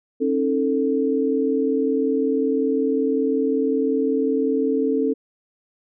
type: tone cluster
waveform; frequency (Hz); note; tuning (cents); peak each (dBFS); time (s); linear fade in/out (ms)
sine; 270 / 310 / 444.6; C#4 / D#4 / A4; -45 / -6 / +18; -21 / -26 / -21; 0.2-5.14; 20
effects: none